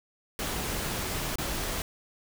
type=noise with dropouts; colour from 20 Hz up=pink; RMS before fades=-32 dBFS; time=0.39-1.82 s; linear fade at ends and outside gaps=1 ms; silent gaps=1.357-1.384 s; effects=none